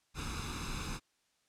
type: noise with comb filter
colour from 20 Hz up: pink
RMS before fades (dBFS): -39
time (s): 0.14-1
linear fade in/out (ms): 50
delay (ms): 0.79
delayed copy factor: +0.75
effects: white hiss -75 dBFS RMS until 1.48 s + low-pass 8000 Hz 12 dB/octave